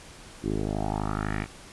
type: tone with low-pass filter sweep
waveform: 10% pulse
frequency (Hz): 52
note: G#1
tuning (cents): +3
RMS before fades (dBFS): -29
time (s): 0.42-1.47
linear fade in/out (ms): 50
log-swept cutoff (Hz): 330 to 2400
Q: 3.6
effects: pink hiss -47 dBFS RMS until 1.72 s + resampled to 24000 Hz